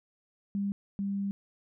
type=tone pair in turn; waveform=sine; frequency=200 / 198.62 Hz; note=G3 / G3; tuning=+35 / +23 cents; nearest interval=unison; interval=12 cents; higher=first; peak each=-28 / -29 dBFS; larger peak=first; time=0.55-0.72 / 0.99-1.31 s; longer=second; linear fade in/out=0 ms; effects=none